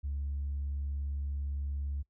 sine tone, 70.6 Hz, C#2, 32 cents sharp, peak -31 dBFS, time 0.03-2.03 s, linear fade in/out 20 ms, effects noise-tail reverb RT60 0.1 s tail -23 dB re dry + tanh soft clip ceiling -29 dBFS

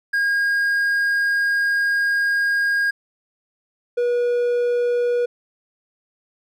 triangle tone pair in turn, 1627 / 483.7 Hz, G#6 / B4, -36 / -36 cents, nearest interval octave + major sixth, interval 2100 cents, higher first, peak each -15 dBFS, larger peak neither, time 0.13-2.91 / 3.97-5.26 s, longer first, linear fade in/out 10 ms, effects none

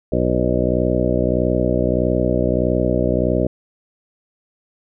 harmonic tone, 61.6 Hz, B1, 4 cents flat, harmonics 1 / 2 / 3 / 4 / 5 / 6 / 8 / 9 / 10, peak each -24 / -24 / -24 / -24 / -24 / -24 / -24 / -24 / -24 dBFS, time 0.12-3.47 s, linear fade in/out 5 ms, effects none

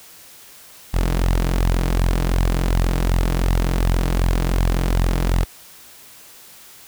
sawtooth tone with flanger, 43.65 Hz, F1, in tune, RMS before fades -18 dBFS, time 0.93-5.45 s, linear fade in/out 20 ms, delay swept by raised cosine 1 to 6.7 ms, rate 2.7 Hz, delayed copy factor +0.5, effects white hiss -44 dBFS RMS until 6.87 s

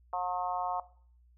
harmonic tone, 180 Hz, F#3, 47 cents flat, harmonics 3 / 4 / 5 / 6 / 7, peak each -44 / -34 / -35 / -37 / -44 dBFS, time 0.13-0.8 s, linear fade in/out 2 ms, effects noise-tail reverb RT60 0.5 s tail -18 dB re dry + added 60 Hz sine -59 dBFS peak until 1.37 s

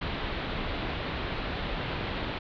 pink low-pass noise, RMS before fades -33 dBFS, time 0.01-2.39 s, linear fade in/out 10 ms, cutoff 4000 Hz, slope 48 dB/octave, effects none

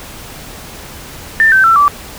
sine tone with pitch steps, 1788 / 1547.6 / 1339.5 / 1159.4 Hz, A6 / G6 / E6 / D6, +27 / -23 / +27 / -23 cents, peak -5 dBFS, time 1.4-1.88 s, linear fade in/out 0 ms, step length 120 ms, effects pink hiss -31 dBFS RMS until 2.18 s

